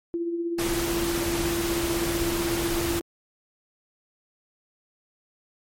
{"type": "tone with tremolo", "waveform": "sine", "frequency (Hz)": 340, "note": "F4", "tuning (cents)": -46, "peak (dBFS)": -23, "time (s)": [0.14, 3.01], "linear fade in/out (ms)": 0, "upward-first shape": "triangle", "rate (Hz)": 16, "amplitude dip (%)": 50}
{"type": "noise", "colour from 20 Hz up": "pink", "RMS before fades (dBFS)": -29, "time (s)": [0.58, 3], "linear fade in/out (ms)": 10}
{"effects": ["MP3 64 kbps"]}